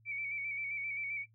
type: tone with vibrato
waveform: sine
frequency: 2280 Hz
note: C#7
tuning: 48 cents sharp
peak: -36 dBFS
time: 0.05-1.26 s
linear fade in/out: 50 ms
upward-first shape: square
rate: 7.6 Hz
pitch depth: 37 cents each way
effects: noise-tail reverb RT60 0.1 s tail -17 dB re dry + added 111 Hz sine -63 dBFS peak until 1.34 s